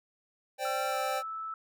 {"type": "chord", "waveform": "square", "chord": "C suspended second", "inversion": "none", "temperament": "equal", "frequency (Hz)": [523.3, 587.3, 784], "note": ["C5", "D5", "G5"], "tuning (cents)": [0, 0, 0], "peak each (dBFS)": [-37, -37, -34], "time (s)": [0.58, 1.23], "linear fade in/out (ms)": 50}
{"type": "tone with pitch glide", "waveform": "sine", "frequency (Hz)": [1351, 1312.5], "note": ["E6", "E6"], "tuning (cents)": [42, -8], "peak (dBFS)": -35, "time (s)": [0.65, 1.54], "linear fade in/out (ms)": 2, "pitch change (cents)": -50, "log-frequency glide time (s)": [0.89, 0.97]}
{"effects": []}